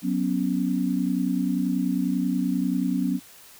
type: chord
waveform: sine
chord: F# suspended fourth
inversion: none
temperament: equal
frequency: 185 / 246.9 / 277.2 Hz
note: F#3 / B3 / C#4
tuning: 0 / 0 / 0 cents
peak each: -26 dBFS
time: 0.02-3.2 s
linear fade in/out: 50 ms
effects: white hiss -49 dBFS RMS until 3.59 s